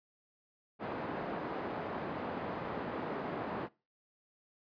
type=band-pass noise; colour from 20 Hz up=pink; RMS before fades=-39 dBFS; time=0.79-3.69 s; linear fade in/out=50 ms; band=210 to 1200 Hz; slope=12 dB/octave; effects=noise-tail reverb RT60 0.3 s tail -22 dB re dry + resampled to 11025 Hz